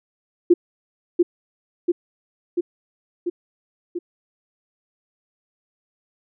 sine tone with echo, 349.2 Hz, F4, in tune, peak -8 dBFS, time 0.5-0.54 s, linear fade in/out 10 ms, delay 690 ms, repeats 5, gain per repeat -3 dB, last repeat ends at 3.99 s, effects none

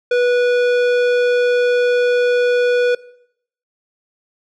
square tone, 489.5 Hz, B4, 15 cents flat, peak -13 dBFS, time 0.11-2.95 s, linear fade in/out 5 ms, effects noise-tail reverb RT60 0.7 s tail -20 dB re dry + low-pass 3000 Hz 12 dB/octave

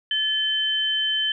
sine tone pair together, 1730 / 3083 Hz, A6 / G7, -30 / -29 cents, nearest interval minor seventh, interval 1001 cents, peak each -28 / -21 dBFS, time 0.11-1.32 s, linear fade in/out 2 ms, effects none

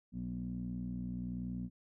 15% pulse tone with low-pass filter, 61 Hz, B1, 21 cents flat, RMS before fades -40 dBFS, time 0.12-1.7 s, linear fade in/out 50 ms, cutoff 220 Hz, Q 6.6, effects none

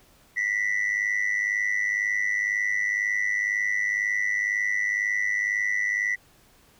sine tone with amplitude modulation, 1971 Hz, B6, 4 cents flat, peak -17 dBFS, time 0.36-6.16 s, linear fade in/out 20 ms, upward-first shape sine, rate 102 Hz, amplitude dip 85%, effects tanh soft clip ceiling -19 dBFS + pink hiss -58 dBFS RMS until 6.79 s

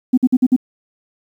sine tone bursts, 253.9 Hz, B3, 48 cents sharp, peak -7 dBFS, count 5, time 0.13-0.564 s, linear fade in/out 10 ms, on 46 ms, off 51 ms, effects tanh soft clip ceiling -3 dBFS + 8-bit

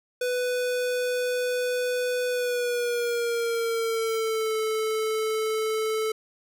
square tone with pitch glide, 496.7 to 437.4 Hz, B4 to A4, +10 to -10 cents, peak -25 dBFS, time 0.21-6.12 s, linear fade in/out 5 ms, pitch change -220 cents, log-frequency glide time 2.29-4.56 s, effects none

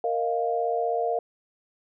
sine chord, Bb suspended fourth, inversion none, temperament equal with one note detuned, 464.6 / 622.3 / 698.5 Hz, Bb4 / Eb5 / F5, -6 / 0 / 0 cents, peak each -27 / -31 / -26 dBFS, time 0.04-1.19 s, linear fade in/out 2 ms, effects none

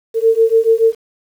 sine beating tone pair, 448.1 / 455.1 Hz, A4 / A#4, +32 / -42 cents, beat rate 7 Hz, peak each -12 dBFS, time 0.14-0.95 s, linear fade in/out 50 ms, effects 7-bit

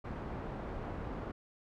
pink low-pass noise, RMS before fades -41 dBFS, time 0.04-1.32 s, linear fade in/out 10 ms, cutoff 1100 Hz, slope 12 dB/octave, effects none

